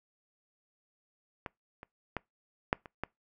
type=clicks; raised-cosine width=0.5 ms; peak=-22 / -30 / -18 / -10 / -30 / -18 dBFS; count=6; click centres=1.462 / 1.831 / 2.167 / 2.729 / 2.858 / 3.036 s; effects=noise-tail reverb RT60 0.2 s tail -25 dB re dry